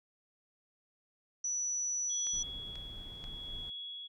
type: tone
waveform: sine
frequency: 5920 Hz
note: F#8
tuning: in tune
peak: -32 dBFS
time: 1.44-2.43 s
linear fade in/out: 5 ms
type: tone with tremolo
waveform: sine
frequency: 3352 Hz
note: G#7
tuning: 15 cents sharp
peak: -40 dBFS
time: 2.09-4.08 s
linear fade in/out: 20 ms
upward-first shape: sine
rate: 0.77 Hz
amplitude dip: 50%
type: clicks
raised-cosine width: 0.2 ms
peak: -32 dBFS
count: 3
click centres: 2.269 / 2.756 / 3.241 s
type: noise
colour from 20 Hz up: brown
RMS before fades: -48 dBFS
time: 2.33-3.7 s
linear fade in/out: 5 ms
effects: none